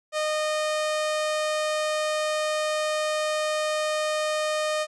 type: tone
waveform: sawtooth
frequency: 614 Hz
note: D#5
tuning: 23 cents flat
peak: -20 dBFS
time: 0.12-4.87 s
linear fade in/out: 50 ms
effects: resampled to 22050 Hz